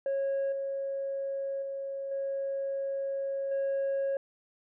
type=tone with level steps; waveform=sine; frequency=548 Hz; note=C#5; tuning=20 cents flat; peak=-25 / -30 / -33 / -29 / -25 dBFS; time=0.06-4.17 s; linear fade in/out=2 ms; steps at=0.52 / 1.62 / 2.11 / 3.51 s; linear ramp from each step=5 ms; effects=tanh soft clip ceiling -26 dBFS